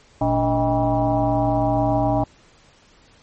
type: tone with frequency modulation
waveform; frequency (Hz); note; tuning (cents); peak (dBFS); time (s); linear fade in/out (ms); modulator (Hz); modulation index
sine; 458.6; A#4; -28; -16; 0.21-2.24; 5; 170; 2.5
effects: pink hiss -53 dBFS RMS until 3.22 s + MP3 32 kbps